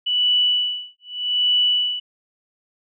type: tone with tremolo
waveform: sine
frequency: 2961 Hz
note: F#7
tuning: 1 cent sharp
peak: -14 dBFS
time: 0.06-2 s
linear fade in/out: 10 ms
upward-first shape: sine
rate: 0.82 Hz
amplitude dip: 100%
effects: none